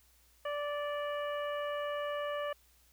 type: harmonic tone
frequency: 584 Hz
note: D5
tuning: 10 cents flat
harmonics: 1 / 2 / 3 / 4 / 5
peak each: -35 / -40 / -44 / -52 / -48 dBFS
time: 0.45-2.53 s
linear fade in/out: 5 ms
effects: added 60 Hz sine -67 dBFS peak until 2.92 s + white hiss -67 dBFS RMS until 2.92 s